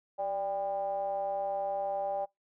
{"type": "ring-modulated tone", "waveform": "triangle", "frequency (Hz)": 103.83, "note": "G#2", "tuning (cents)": 0, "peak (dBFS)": -25, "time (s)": [0.18, 2.26], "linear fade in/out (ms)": 20, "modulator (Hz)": 691, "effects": ["noise-tail reverb RT60 0.2 s tail -26 dB re dry"]}